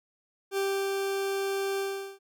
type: tone with ADSR envelope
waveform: 40% pulse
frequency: 392 Hz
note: G4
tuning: in tune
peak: -25 dBFS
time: 0.51-2.19 s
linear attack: 63 ms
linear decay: 310 ms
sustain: -2 dB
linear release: 400 ms
effects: none